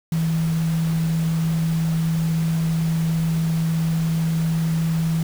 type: tone in noise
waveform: sine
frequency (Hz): 162.9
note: E3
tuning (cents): -20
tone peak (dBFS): -18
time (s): 0.12-5.23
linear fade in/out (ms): 2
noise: pink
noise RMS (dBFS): -36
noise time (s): 0.12-5.23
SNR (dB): +15
effects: none